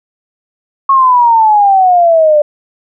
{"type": "exponential sweep", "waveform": "sine", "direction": "down", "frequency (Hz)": [1100, 587.3], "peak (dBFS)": -4, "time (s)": [0.89, 2.42], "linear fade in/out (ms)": 5, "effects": []}